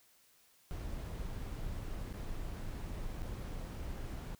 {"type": "noise with dropouts", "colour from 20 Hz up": "brown", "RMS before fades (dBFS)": -41, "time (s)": [0.71, 4.35], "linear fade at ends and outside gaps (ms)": 0, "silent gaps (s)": [[2.127, 2.138], [3.22, 3.229]], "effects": ["white hiss -67 dBFS RMS until 4.39 s"]}